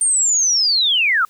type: linear sweep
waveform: sine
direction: down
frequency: 8910 to 1222 Hz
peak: -13 dBFS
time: 0.01-1.25 s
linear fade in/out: 2 ms
effects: white hiss -54 dBFS RMS until 1.29 s